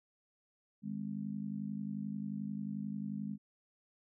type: harmonic tone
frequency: 51.3 Hz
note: G#1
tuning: 21 cents flat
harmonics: 3 / 4 / 5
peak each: -45 / -38 / -46 dBFS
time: 0.82-3.38 s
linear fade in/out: 50 ms
effects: none